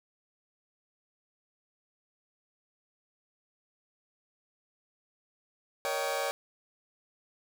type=chord; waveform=sawtooth; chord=Eb dominant seventh; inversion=second; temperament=just; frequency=466.7 / 560 / 622.3 / 777.8 Hz; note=Bb4 / Db5 / Eb5 / G5; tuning=+2 / +18 / 0 / -14 cents; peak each=-34 / -29 / -34 / -32 dBFS; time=5.85-6.31 s; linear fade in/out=0 ms; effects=none